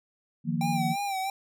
sine chord, Eb suspended second, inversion none, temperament equal, 155.56 / 174.61 / 233.1 Hz, Eb3 / F3 / Bb3, 0 / 0 / 0 cents, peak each -30 / -30 / -30 dBFS, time 0.44-0.96 s, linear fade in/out 50 ms
square tone with vibrato, 784 Hz, G5, in tune, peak -29 dBFS, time 0.61-1.3 s, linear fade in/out 2 ms, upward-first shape sine, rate 3 Hz, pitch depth 64 cents each way
effects none

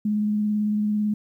sine tone with vibrato, 210.3 Hz, G#3, 22 cents sharp, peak -20 dBFS, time 0.05-1.14 s, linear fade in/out 5 ms, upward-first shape sine, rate 18 Hz, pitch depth 16 cents each way, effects 10-bit

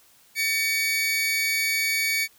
sawtooth tone pair together, 1793.8 / 2260 Hz, A6 / C#7, +33 / +33 cents, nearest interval major third, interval 400 cents, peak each -30 / -19 dBFS, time 0.35-2.28 s, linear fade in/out 50 ms, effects white hiss -57 dBFS RMS until 2.38 s

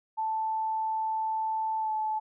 sine tone with pitch glide, 880 to 866.9 Hz, A5 to A5, 0 to -26 cents, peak -27 dBFS, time 0.17-2.2 s, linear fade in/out 20 ms, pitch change -26 cents, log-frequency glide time 1.79-1.91 s, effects none

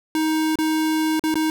square tone with dropouts, 314.3 Hz, D#4, 18 cents sharp, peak -19 dBFS, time 0.15-1.5 s, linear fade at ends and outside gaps 1 ms, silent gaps 0.556-0.587 / 1.195-1.238 / 1.342-1.355 s, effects none

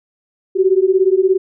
sine beating tone pair, 370 / 387 Hz, F#4 / G4, 0 / -22 cents, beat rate 17 Hz, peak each -13 dBFS, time 0.55-1.38 s, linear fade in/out 20 ms, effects none

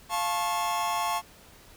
45% pulse chord, F augmented, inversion none, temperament just, 698.5 / 873.1 / 1091.3 Hz, F5 / A5 / C#6, 0 / -14 / -27 cents, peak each -32 / -30 / -30 dBFS, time 0.09-1.22 s, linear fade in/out 50 ms, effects pink hiss -53 dBFS RMS until 1.76 s

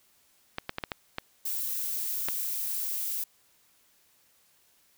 clicks, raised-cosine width 0.3 ms, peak -15 dBFS, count 7, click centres 0.584 / 0.694 / 0.784 / 0.838 / 0.918 / 1.184 / 2.286 s
violet noise, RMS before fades -32 dBFS, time 1.45-3.24 s, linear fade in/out 5 ms
effects white hiss -65 dBFS RMS until 4.97 s

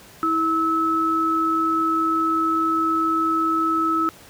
sine tone pair together, 323.9 / 1299 Hz, E4 / E6, -30 / -26 cents, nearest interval 2 octaves, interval 2404 cents, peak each -23 / -19 dBFS, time 0.23-4.09 s, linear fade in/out 0 ms, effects pink hiss -46 dBFS RMS until 4.29 s + high-pass 60 Hz 12 dB/octave

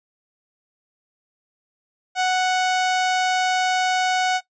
sawtooth tone, 740 Hz, F#5, in tune, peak -14 dBFS, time 2.15-4.41 s, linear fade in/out 50 ms, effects noise-tail reverb RT60 0.1 s tail -18 dB re dry + resampled to 16000 Hz

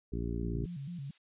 harmonic tone, 57.8 Hz, A#1, 14 cents flat, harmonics 1 / 2 / 3 / 4 / 5 / 6 / 7, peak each -36 / -39 / -41 / -42 / -43 / -44 / -44 dBFS, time 0.12-0.66 s, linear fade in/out 10 ms
sine tone with vibrato, 155.56 Hz, D#3, in tune, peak -38 dBFS, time 0.43-1.11 s, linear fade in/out 5 ms, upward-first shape square, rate 4.5 Hz, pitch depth 200 cents each way
violet noise, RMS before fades -48 dBFS, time 0.64-1.18 s, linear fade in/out 5 ms
effects resampled to 8000 Hz

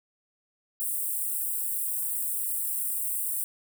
white high-pass noise, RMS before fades -30 dBFS, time 0.8-3.44 s, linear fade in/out 0 ms, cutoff 8000 Hz, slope 96 dB/octave, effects none

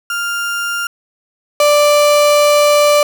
35% pulse tone pair in turn, 1399 / 588.2 Hz, F6 / D5, +3 / +3 cents, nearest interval octave + minor third, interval 1500 cents, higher first, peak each -15 / -6 dBFS, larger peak second, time 0.1-0.87 / 1.6-3.03 s, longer second, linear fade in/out 2 ms, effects none

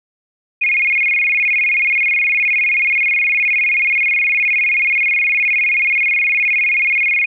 sine tone with vibrato, 2300 Hz, D7, 37 cents flat, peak -12 dBFS, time 0.61-7.26 s, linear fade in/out 10 ms, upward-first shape square, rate 19 Hz, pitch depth 120 cents each way, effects none

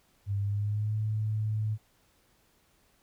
sine tone with pitch glide, 100 to 107.8 Hz, G2 to A2, +35 to -35 cents, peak -27 dBFS, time 0.26-1.78 s, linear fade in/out 50 ms, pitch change +130 cents, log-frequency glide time 0.39-0.96 s, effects pink hiss -67 dBFS RMS until 3.02 s

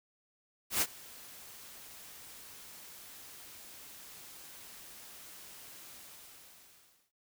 white noise with ADSR envelope, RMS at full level -28 dBFS, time 0.7-7.12 s, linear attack 110 ms, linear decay 51 ms, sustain -23 dB, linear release 1200 ms, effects none

